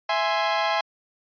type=chord; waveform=sawtooth; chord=E augmented; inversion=none; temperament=equal with one note detuned; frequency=661.5 / 830.6 / 1046.5 Hz; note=E5 / G#5 / B#5; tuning=+6 / 0 / 0 cents; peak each=-22 / -21 / -23 dBFS; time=0.09-0.81 s; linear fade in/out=5 ms; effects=resampled to 11025 Hz